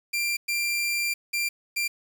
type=tone bursts at uneven times; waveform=sawtooth; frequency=2374 Hz; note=D7; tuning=18 cents sharp; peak=-21 dBFS; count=4; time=0.13-0.37 / 0.48-1.14 / 1.33-1.49 / 1.76-1.88 s; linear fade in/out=10 ms; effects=8-bit